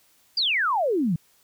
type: exponential sweep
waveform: sine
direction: down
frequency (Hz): 4934 to 150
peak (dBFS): -20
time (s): 0.37-1.16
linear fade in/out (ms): 5
effects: white hiss -61 dBFS RMS until 1.43 s